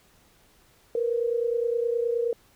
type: tone pair together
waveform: sine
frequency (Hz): 464.9 / 494.5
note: A#4 / B4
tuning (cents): -5 / +2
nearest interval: minor second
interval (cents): 107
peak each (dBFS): -24 / -29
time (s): 0.95-2.33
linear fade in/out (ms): 2
effects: pink hiss -60 dBFS RMS until 2.55 s